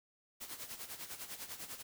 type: noise with tremolo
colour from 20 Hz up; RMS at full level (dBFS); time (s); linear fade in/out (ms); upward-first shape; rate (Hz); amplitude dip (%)
white; -44; 0.4-1.83; 20; sine; 10; 70
effects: none